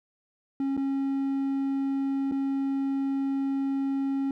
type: tone with dropouts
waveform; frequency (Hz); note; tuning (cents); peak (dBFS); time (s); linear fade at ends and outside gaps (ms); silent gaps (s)
triangle; 273; C#4; -26; -23; 0.6-4.31; 2; 0.768-0.775 / 2.314-2.32
effects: none